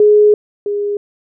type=tone pair in turn; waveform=sine; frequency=419.2 / 409.6 Hz; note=G#4 / G#4; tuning=+16 / -24 cents; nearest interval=unison; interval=40 cents; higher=first; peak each=-5 / -15 dBFS; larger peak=first; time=0-0.34 / 0.66-0.97 s; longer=first; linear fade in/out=2 ms; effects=none